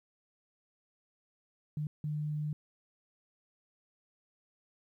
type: tone bursts at uneven times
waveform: sine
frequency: 150.5 Hz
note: D3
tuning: 43 cents sharp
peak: -32 dBFS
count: 2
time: 1.77-1.87 / 2.04-2.53 s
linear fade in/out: 2 ms
effects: 12-bit